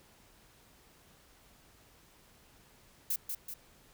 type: noise with echo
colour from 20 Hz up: violet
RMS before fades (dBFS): -32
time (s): 3.1-3.16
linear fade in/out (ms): 5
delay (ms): 190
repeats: 2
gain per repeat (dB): -5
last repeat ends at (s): 3.54
effects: pink hiss -62 dBFS RMS until 3.93 s